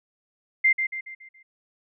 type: tone with echo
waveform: sine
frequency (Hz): 2093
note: C7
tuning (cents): 0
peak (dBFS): -15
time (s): 0.64-0.73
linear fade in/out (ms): 10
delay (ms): 140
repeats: 5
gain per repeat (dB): -7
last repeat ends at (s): 1.43
effects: none